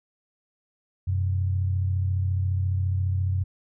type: tone pair together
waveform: sine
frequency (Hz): 92.49 / 127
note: F#2 / B2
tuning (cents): 0 / +49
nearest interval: perfect fourth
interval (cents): 549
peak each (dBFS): -22 / -32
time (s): 1.07-3.44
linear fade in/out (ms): 10
effects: none